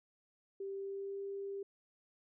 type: tone with pitch glide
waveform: sine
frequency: 391.9 to 396 Hz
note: G4 to G4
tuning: 0 to +18 cents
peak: -39 dBFS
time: 0.6-1.63 s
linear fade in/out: 5 ms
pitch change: +18 cents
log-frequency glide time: 0.74-1.21 s
effects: none